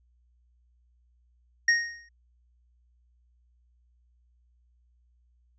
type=tone with exponential decay; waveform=square; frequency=1864.7 Hz; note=A#6; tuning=in tune; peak=-17 dBFS; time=1.68-2.09 s; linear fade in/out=5 ms; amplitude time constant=89 ms; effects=added 60 Hz sine -62 dBFS peak until 5.58 s + resampled to 16000 Hz